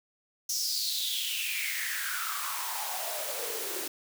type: noise with high-pass filter sweep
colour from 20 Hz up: white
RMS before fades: -33 dBFS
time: 0.49-3.88 s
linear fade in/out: 5 ms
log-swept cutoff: 5800 to 340 Hz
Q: 6.7
effects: none